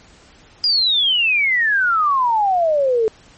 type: exponential sweep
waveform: sine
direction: down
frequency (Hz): 4947 to 429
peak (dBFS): -13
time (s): 0.64-3.08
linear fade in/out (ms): 0
effects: pink hiss -48 dBFS RMS until 3.37 s + MP3 32 kbps